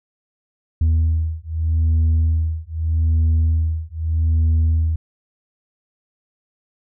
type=beating tone pair; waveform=sine; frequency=80 / 80.81 Hz; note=D#2 / E2; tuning=+49 / -34 cents; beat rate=0.81 Hz; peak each=-16 dBFS; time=0.81-4.96 s; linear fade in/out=5 ms; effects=tanh soft clip ceiling -12 dBFS